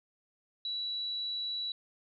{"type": "tone", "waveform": "sine", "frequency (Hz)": 3928, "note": "B7", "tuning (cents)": -10, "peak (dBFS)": -33, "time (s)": [0.65, 1.72], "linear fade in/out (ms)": 2, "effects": []}